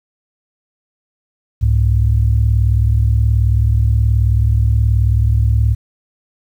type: tone pair together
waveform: sine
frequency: 67.67 / 106.4 Hz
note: C#2 / G#2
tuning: -41 / +42 cents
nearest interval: minor sixth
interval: 783 cents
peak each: -12 dBFS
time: 1.61-5.75 s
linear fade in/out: 20 ms
effects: tanh soft clip ceiling -3 dBFS + 8-bit